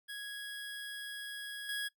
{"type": "tone with level steps", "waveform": "25% pulse", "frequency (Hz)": 1661.2, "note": "G#6", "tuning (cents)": 0, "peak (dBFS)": [-37, -31], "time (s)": [0.08, 1.89], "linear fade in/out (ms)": 20, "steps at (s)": 1.69, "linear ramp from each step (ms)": 2, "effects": ["noise-tail reverb RT60 0.1 s tail -21 dB re dry"]}